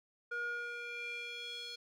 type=tone with band-pass filter sweep; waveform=square; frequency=476.4 Hz; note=A#4; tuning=38 cents sharp; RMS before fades=-42 dBFS; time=0.31-1.76 s; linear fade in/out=10 ms; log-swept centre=1300 to 4000 Hz; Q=3.9; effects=none